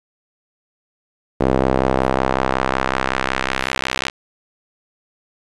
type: tone with band-pass filter sweep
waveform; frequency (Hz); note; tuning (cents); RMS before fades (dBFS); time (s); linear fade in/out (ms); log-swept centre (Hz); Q
sawtooth; 65.41; C2; 0; -19; 1.4-4.1; 10; 460 to 2900; 0.98
effects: resampled to 22050 Hz + 7-bit